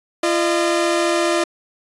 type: tone pair together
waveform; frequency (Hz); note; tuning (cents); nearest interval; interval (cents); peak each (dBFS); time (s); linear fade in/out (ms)
sawtooth; 341.8 / 609; F4 / D#5; -37 / -37; minor seventh; 1000; -14 / -16; 0.23-1.44; 5
effects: resampled to 24000 Hz